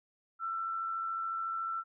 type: tone with amplitude modulation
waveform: sine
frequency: 1340 Hz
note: E6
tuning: 28 cents sharp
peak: -31 dBFS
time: 0.39-1.84 s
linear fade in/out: 50 ms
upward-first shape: sine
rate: 93.9 Hz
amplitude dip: 40%
effects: none